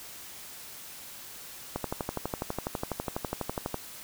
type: click train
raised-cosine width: 1 ms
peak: -16 dBFS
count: 25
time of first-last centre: 1.76-3.743 s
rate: 12.1 Hz
effects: white hiss -45 dBFS RMS until 4.03 s